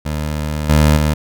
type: tone with level steps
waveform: 20% pulse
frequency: 75.8 Hz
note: D#2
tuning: 45 cents flat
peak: -14 / -4 / -8 dBFS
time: 0.05-1.14 s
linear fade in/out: 10 ms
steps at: 0.69 / 0.96 s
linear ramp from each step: 10 ms
effects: none